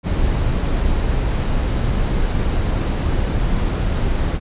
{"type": "noise", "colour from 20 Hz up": "brown", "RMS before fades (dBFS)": -18, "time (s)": [0.03, 4.4], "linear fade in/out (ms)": 50, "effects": ["resampled to 8000 Hz"]}